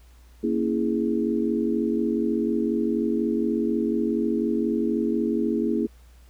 sine chord, A# half-diminished seventh, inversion none, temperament equal, 233.1 / 277.2 / 329.6 / 415.3 Hz, A#3 / C#4 / E4 / G#4, 0 / 0 / 0 / 0 cents, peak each -25 / -29 / -26 / -28 dBFS, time 0.43-5.87 s, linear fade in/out 10 ms, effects added 60 Hz sine -48 dBFS peak until 6.29 s + pink hiss -60 dBFS RMS until 6.29 s

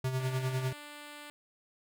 square tone with tremolo, 130 Hz, C3, 11 cents flat, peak -29 dBFS, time 0.04-0.73 s, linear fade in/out 5 ms, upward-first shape sine, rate 10 Hz, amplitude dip 55%
5% pulse tone, 294.3 Hz, D4, 4 cents sharp, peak -34 dBFS, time 0.2-1.3 s, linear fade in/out 0 ms
effects none

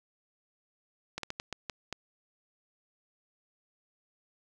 slowing click train, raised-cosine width 0.2 ms, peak -18 dBFS, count 7, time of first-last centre 1.18-1.927 s, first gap 53 ms, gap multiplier 1.34, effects none

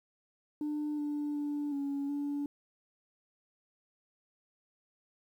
sine tone with pitch steps, 298.4 / 293.9 / 292 / 280.8 / 287.1 Hz, D4 / D4 / D4 / C#4 / D4, +28 / +1 / -10 / +22 / -39 cents, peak -30 dBFS, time 0.61-2.46 s, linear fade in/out 2 ms, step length 370 ms, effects tanh soft clip ceiling -30 dBFS + 11-bit

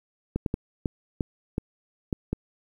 clicks, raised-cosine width 3 ms, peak -13 dBFS, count 8, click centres 0.36 / 0.462 / 0.541 / 0.858 / 1.208 / 1.581 / 2.128 / 2.33 s, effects 9-bit

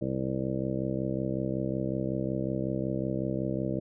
harmonic tone, 65.41 Hz, C2, in tune, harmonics 1 / 2 / 3 / 4 / 5 / 6 / 7 / 8 / 9, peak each -45 / -34 / -34 / -38 / -34 / -45 / -39 / -39 / -38 dBFS, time 0.01-3.8 s, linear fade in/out 10 ms, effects none

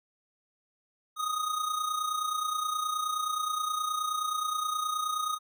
square tone with amplitude modulation, 1244.5 Hz, D#6, in tune, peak -27 dBFS, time 1.16-5.39 s, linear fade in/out 50 ms, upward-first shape sine, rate 29.5 Hz, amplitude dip 60%, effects none

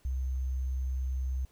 sine tone with sample-and-hold, 65 Hz, C2, 11 cents flat, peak -29 dBFS, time 0.05-1.45 s, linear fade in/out 0 ms, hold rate 6300 Hz, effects pink hiss -66 dBFS RMS until 1.51 s

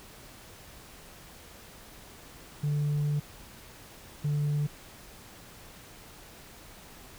sine tone pair in turn, 146.83 / 146.83 Hz, D3 / D3, 0 / 0 cents, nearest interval unison, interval 0 cents, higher neither, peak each -23 dBFS, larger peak neither, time 2.63-3.2 / 4.24-4.67 s, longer first, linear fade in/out 10 ms, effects tanh soft clip ceiling -24 dBFS + pink hiss -50 dBFS RMS until 7.18 s

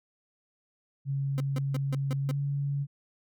sine tone with pitch glide, 138.1 to 141.08 Hz, C#3 to C#3, -6 to +31 cents, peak -27 dBFS, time 1.05-2.87 s, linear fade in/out 50 ms, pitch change +37 cents, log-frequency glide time 2.22-2.34 s
30% pulse tone bursts, 258.3 Hz, C4, 22 cents flat, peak -30 dBFS, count 6, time 1.38-2.312 s, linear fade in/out 0 ms, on 22 ms, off 160 ms
effects none

